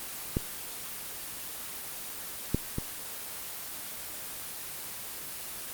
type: clicks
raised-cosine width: 3 ms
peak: -13 / -12 / -17 dBFS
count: 3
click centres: 0.369 / 2.546 / 2.784 s
effects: white hiss -39 dBFS RMS until 5.73 s + Opus 24 kbps